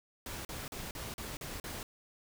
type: noise bursts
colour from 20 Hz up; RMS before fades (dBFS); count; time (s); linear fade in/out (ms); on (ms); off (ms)
pink; -42; 7; 0.26-1.83; 2; 190; 40
effects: none